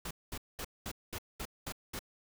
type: noise bursts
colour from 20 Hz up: pink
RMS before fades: -40 dBFS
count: 8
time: 0.05-1.992 s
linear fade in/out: 5 ms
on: 59 ms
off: 210 ms
effects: none